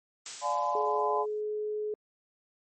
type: noise with exponential decay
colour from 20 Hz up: blue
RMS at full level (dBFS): -33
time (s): 0.26-1.41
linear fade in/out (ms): 1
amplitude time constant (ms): 250
type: chord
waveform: sine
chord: D diminished seventh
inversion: none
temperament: just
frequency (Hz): 587.3 / 704.8 / 845.8 / 1014.9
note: D5 / F5 / Ab5 / Cb6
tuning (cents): 0 / +16 / +31 / +47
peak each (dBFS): -34 / -34 / -32 / -30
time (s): 0.41-1.26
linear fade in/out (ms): 50
type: tone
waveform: sine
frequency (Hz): 423.9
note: G#4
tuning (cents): +35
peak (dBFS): -30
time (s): 0.75-1.94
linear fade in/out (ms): 2
effects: MP3 32 kbps